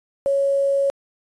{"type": "tone with quantisation", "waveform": "sine", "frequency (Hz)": 554.4, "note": "C#5", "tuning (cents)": 0, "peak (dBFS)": -16, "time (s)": [0.26, 0.9], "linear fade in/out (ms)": 0, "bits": 7, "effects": ["resampled to 22050 Hz"]}